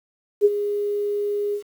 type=tone with ADSR envelope; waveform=sine; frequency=411.4 Hz; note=G#4; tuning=16 cents flat; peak=-9 dBFS; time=0.41-1.63 s; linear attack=40 ms; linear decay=37 ms; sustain=-12 dB; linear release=93 ms; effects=8-bit